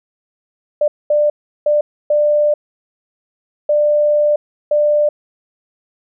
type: tone bursts at uneven times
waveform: sine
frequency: 594 Hz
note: D5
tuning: 20 cents sharp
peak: -10 dBFS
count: 6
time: 0.81-0.88 / 1.1-1.3 / 1.66-1.81 / 2.1-2.54 / 3.69-4.36 / 4.71-5.09 s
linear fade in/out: 5 ms
effects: none